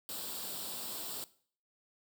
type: noise with comb filter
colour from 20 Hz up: white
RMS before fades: -41 dBFS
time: 0.09-1.24 s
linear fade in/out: 0 ms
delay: 0.24 ms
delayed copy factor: +0.65
effects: noise-tail reverb RT60 0.5 s tail -18 dB re dry + high-pass 150 Hz 12 dB/octave